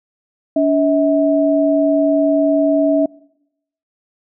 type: tone pair together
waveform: sine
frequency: 286.6 / 643.4 Hz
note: D4 / E5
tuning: -42 / -42 cents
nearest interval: octave + major second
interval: 1400 cents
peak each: -14 dBFS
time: 0.56-3.06 s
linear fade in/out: 5 ms
effects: noise-tail reverb RT60 0.8 s tail -23 dB re dry